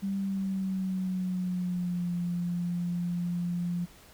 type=tone with pitch glide; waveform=sine; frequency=196 to 174.62 Hz; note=G3 to F3; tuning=0 to 0 cents; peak=-28 dBFS; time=0.02-3.86 s; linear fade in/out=20 ms; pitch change=-200 cents; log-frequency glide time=0.18-2.13 s; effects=pink hiss -55 dBFS RMS until 4.13 s